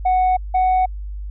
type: tone pair in turn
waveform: sine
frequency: 740 / 743 Hz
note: F#5 / F#5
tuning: 0 / +7 cents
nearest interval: unison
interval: 7 cents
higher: second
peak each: -11 dBFS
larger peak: neither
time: 0.05-0.37 / 0.54-0.86 s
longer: neither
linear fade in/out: 10 ms
effects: tanh soft clip ceiling -12 dBFS + added 50 Hz sine -26 dBFS peak until 1.3 s